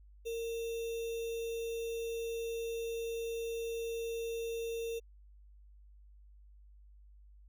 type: tone with sample-and-hold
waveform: sine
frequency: 460.3 Hz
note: A#4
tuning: 22 cents flat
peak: -35 dBFS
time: 0.25-5 s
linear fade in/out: 20 ms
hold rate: 3150 Hz
effects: added 50 Hz sine -55 dBFS peak until 7.48 s